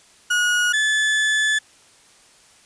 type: tone pair in turn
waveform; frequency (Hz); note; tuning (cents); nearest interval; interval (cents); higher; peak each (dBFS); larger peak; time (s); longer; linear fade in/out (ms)
35% pulse; 1450 / 1730.5; F#6 / A6; -35 / -29; minor third; 306; second; -15; neither; 0.3-0.73 / 0.73-1.59; second; 10
effects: white hiss -52 dBFS RMS until 2.65 s + resampled to 22050 Hz